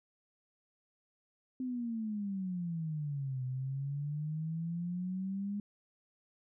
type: exponential two-way sweep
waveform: sine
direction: down then up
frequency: 259.7 to 126.9 to 206 Hz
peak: -34 dBFS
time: 1.6-5.6 s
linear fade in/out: 2 ms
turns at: 3.44 s
effects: none